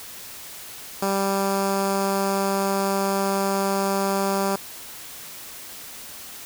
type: tone with notch filter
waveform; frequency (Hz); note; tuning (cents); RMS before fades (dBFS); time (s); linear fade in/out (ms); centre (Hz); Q
10% pulse; 196; G3; 0; -23; 1.02-4.56; 5; 3000; 1.5
effects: white hiss -39 dBFS RMS until 6.45 s